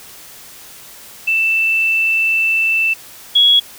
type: tone pair in turn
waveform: sine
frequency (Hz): 2658 / 3339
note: E7 / G#7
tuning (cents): +14 / +9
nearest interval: major third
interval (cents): 395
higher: second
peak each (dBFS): -12 / -7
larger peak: second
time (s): 1.27-2.94 / 3.35-3.6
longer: first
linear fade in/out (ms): 10
effects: white hiss -38 dBFS RMS until 3.78 s